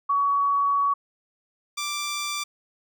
sine / 10% pulse tone pair in turn, 1127 / 1176.5 Hz, C#6 / D6, +28 / +3 cents, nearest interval minor second, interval 75 cents, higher second, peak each -19 dBFS, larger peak neither, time 0.09-0.94 / 1.77-2.44 s, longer first, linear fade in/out 10 ms, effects none

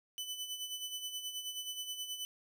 sawtooth tone with tremolo, 3000 Hz, F#7, 23 cents sharp, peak -34 dBFS, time 0.18-2.25 s, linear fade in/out 0 ms, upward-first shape sine, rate 9.4 Hz, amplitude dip 60%, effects none

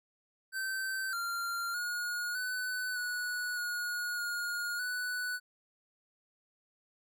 square tone with pitch steps, 1546 / 1386 / 1442 / 1501 / 1470 / 1446 / 1431 / 1485 Hz, G6 / F6 / F#6 / F#6 / F#6 / F#6 / F6 / F#6, -24 / -14 / -45 / +24 / -12 / -40 / +42 / +6 cents, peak -34 dBFS, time 0.52-5.4 s, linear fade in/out 50 ms, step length 610 ms, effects none

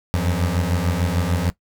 25% pulse beating tone pair, 84.5 / 91.2 Hz, E2 / F#2, +43 / -24 cents, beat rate 6.7 Hz, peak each -18 dBFS, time 0.14-1.5 s, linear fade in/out 0 ms, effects noise-tail reverb RT60 0.1 s tail -17 dB re dry

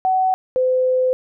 sine tone pair in turn, 751 / 511.3 Hz, F#5 / C5, +26 / -40 cents, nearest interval perfect fifth, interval 666 cents, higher first, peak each -14 dBFS, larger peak neither, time 0.05-0.34 / 0.56-1.13 s, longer second, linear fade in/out 0 ms, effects none

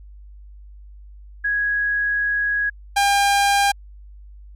sine / sawtooth tone pair in turn, 1661.2 / 802.3 Hz, G#6 / G5, 0 / +40 cents, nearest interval octave + minor second, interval 1260 cents, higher first, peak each -18 / -11 dBFS, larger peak second, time 1.44-2.7 / 2.96-3.72 s, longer first, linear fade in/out 10 ms, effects added 50 Hz sine -39 dBFS peak until 4.55 s + low-pass 12000 Hz 12 dB/octave

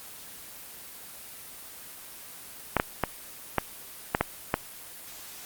clicks, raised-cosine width 0.5 ms, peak -6 dBFS, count 7, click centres 2.767 / 2.799 / 3.037 / 3.583 / 4.149 / 4.21 / 4.541 s, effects white hiss -44 dBFS RMS until 5.45 s + Opus 24 kbps

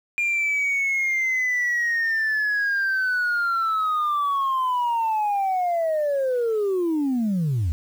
sine linear sweep, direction down, 2405 to 73.42 Hz, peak -18 dBFS, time 0.18-7.72 s, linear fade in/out 0 ms, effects tanh soft clip ceiling -18 dBFS + 8-bit

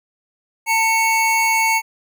square tone pair together, 900.4 / 2217 Hz, A5 / C#7, +40 / 0 cents, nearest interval octave + major third, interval 1560 cents, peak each -18 dBFS, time 0.66-1.82 s, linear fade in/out 50 ms, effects none

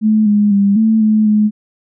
sine tone with pitch steps, 216 / 207.2 / 199.8 / 221 / 215.5 / 211.8 Hz, A3 / G#3 / G3 / A3 / A3 / G#3, -32 / -4 / +33 / +8 / -36 / +34 cents, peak -8 dBFS, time 0.01-1.51 s, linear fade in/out 50 ms, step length 250 ms, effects none

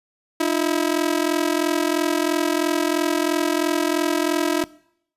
sawtooth ring-modulated tone, 323.7 Hz, E4, 31 cents flat, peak -12 dBFS, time 0.4-4.64 s, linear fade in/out 0 ms, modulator 21.5 Hz, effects noise-tail reverb RT60 0.7 s tail -22 dB re dry + resampled to 32000 Hz

